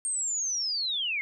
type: linear sweep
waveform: sine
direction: down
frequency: 8630 to 2093 Hz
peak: -27 dBFS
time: 0.05-1.21 s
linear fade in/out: 0 ms
effects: none